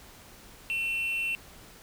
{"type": "tone with amplitude modulation", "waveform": "triangle", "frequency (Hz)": 2700, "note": "E7", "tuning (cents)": 41, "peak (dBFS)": -24, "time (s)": [0.7, 1.35], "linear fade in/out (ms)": 0, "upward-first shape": "sine", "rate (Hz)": 293, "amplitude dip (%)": 45, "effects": ["pink hiss -51 dBFS RMS until 1.82 s"]}